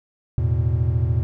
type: chord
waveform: triangle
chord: E suspended fourth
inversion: none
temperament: just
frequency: 82.41 / 109.88 / 123.61 Hz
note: E2 / A2 / B2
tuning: 0 / -2 / +2 cents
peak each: -20 dBFS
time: 0.38-1.23 s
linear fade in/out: 0 ms
effects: none